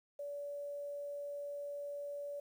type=tone with quantisation; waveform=sine; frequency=574 Hz; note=D5; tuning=40 cents flat; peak=-40 dBFS; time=0.19-2.4 s; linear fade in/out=5 ms; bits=11; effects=none